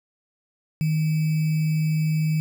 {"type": "tone with sample-and-hold", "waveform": "sine", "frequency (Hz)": 156.5, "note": "D#3", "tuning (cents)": 10, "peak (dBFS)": -19, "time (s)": [0.81, 2.4], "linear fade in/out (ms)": 0, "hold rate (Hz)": 2450, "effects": []}